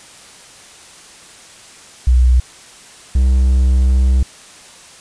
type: tone pair in turn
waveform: sine / triangle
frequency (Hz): 62.2 / 64.39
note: B1 / C2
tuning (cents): +13 / -27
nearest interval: minor second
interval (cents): 60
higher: second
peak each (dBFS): -7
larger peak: neither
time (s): 2.07-2.4 / 3.15-4.23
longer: second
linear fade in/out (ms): 5
effects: white hiss -40 dBFS RMS until 5 s + resampled to 22050 Hz